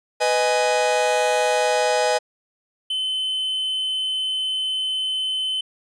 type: chord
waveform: 45% pulse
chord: G# minor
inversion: first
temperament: just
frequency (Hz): 498.4 / 623 / 830.6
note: B4 / D#5 / G#5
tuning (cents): +16 / +2 / 0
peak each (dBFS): -22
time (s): 0.2-2.19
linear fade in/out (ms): 20
type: tone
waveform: triangle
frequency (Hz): 3052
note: G7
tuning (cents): -47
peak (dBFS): -20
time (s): 2.9-5.61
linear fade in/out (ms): 5
effects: resampled to 22050 Hz